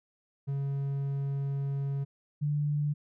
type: tone pair in turn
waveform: triangle / sine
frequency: 138.9 / 147.16 Hz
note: C#3 / D3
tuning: +4 / +4 cents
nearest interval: minor second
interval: 100 cents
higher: second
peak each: -27 / -26 dBFS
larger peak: second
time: 0.47-2.05 / 2.41-2.94 s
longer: first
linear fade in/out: 20 ms
effects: none